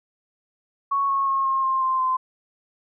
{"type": "tone with pitch steps", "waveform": "sine", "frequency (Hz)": [1108.7, 1096, 1083.4, 1070.9, 1058.6, 1046.5, 1034.5], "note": ["C#6", "C#6", "C#6", "C6", "C6", "C6", "C6"], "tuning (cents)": [0, -20, -40, 40, 20, 0, -20], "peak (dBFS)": -19, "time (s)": [0.91, 2.17], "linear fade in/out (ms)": 10, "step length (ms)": 180, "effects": []}